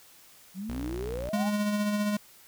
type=exponential sweep; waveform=sine; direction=up; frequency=178.5 to 880 Hz; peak=-33 dBFS; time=0.54-1.51 s; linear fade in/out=50 ms
type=tone with vibrato; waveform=sawtooth; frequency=61 Hz; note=B1; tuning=21 cents flat; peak=-31 dBFS; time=0.69-1.29 s; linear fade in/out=0 ms; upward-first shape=sine; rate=3.5 Hz; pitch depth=24 cents each way
type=tone with tremolo; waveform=square; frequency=207.7 Hz; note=G#3; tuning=in tune; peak=-25 dBFS; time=1.33-2.17 s; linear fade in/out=5 ms; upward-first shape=sine; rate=15 Hz; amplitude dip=35%
effects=white hiss -55 dBFS RMS until 2.47 s